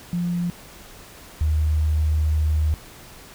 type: tone pair in turn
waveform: sine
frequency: 174.61 / 77.02 Hz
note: F3 / D#2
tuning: 0 / -17 cents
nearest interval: octave + major second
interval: 1417 cents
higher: first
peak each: -21 / -17 dBFS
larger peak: second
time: 0.13-0.5 / 1.41-2.74 s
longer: second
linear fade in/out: 0 ms
effects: pink hiss -44 dBFS RMS until 3.34 s